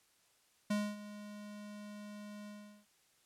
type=tone with ADSR envelope; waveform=square; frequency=207.7 Hz; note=G#3; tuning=in tune; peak=-31 dBFS; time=0.7-2.86 s; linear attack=8 ms; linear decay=250 ms; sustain=-16 dB; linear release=390 ms; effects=white hiss -71 dBFS RMS until 3.25 s + low-pass 11000 Hz 12 dB/octave